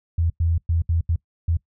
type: tone bursts at uneven times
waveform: sine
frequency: 83.4 Hz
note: E2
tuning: 21 cents sharp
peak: -17 dBFS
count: 6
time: 0.18-0.3 / 0.4-0.58 / 0.69-0.82 / 0.89-1.01 / 1.09-1.16 / 1.48-1.57 s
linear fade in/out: 5 ms
effects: noise-tail reverb RT60 0.1 s tail -22 dB re dry